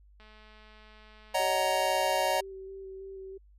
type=click train; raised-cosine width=0.3 ms; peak=-40 dBFS; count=265; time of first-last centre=0.2-1.428 s; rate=215 Hz
type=chord; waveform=square; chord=D# minor seventh; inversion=third; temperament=just; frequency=560 / 622.3 / 746.7 / 933.4 Hz; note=C#5 / D#5 / F#5 / A#5; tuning=+18 / 0 / +16 / +2 cents; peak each=-32 dBFS; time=1.34-2.41 s; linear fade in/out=10 ms
type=tone with vibrato; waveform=sine; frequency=385.1 Hz; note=G4; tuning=31 cents flat; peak=-40 dBFS; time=1.39-3.38 s; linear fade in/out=10 ms; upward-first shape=square; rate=3.1 Hz; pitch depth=11 cents each way
effects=added 50 Hz sine -55 dBFS peak until 3.58 s + resampled to 32000 Hz